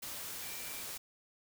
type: tone in noise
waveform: sine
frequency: 2349 Hz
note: D7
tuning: in tune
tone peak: -52 dBFS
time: 0.42-0.82 s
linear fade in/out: 10 ms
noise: white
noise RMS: -43 dBFS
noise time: 0.02-0.98 s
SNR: -12 dB
effects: none